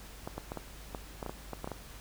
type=clicks; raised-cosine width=1 ms; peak=-23 dBFS; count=12; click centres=0.275 / 0.38 / 0.519 / 0.573 / 0.948 / 1.228 / 1.263 / 1.295 / 1.533 / 1.644 / 1.675 / 1.717 s; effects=added 50 Hz sine -49 dBFS peak until 2 s + pink hiss -51 dBFS RMS until 2 s